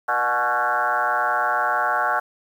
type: tone with frequency modulation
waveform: sine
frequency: 1108.7 Hz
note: C#6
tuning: in tune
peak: -18 dBFS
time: 0.08-2.2 s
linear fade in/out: 10 ms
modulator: 126 Hz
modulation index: 3.7
effects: 8-bit